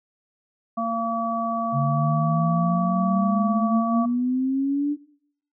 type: harmonic tone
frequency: 228.8 Hz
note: A#3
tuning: 32 cents flat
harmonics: 1 / 3 / 5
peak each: -27 / -27 / -27 dBFS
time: 0.77-4.06 s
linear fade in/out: 10 ms
type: exponential sweep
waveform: sine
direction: up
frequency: 138.59 to 295.8 Hz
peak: -20 dBFS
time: 1.72-4.97 s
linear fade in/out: 50 ms
effects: noise-tail reverb RT60 0.7 s tail -22 dB re dry